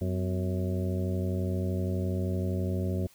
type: harmonic tone with a mistuned harmonic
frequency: 92.5 Hz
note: F#2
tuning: in tune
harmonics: 1 / 2 / 3 / 4 / 5 / 6 / 7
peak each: -29 / -33 / -38 / -37 / -44 / -41 / -44 dBFS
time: 0.01-3.07 s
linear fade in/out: 5 ms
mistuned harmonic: 3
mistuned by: -140 cents
effects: white hiss -59 dBFS RMS until 3.14 s